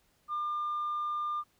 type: tone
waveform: sine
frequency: 1200 Hz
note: D6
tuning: 37 cents sharp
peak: -29 dBFS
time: 0.28-1.44 s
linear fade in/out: 50 ms
effects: tanh soft clip ceiling -28 dBFS + pink hiss -70 dBFS RMS until 1.59 s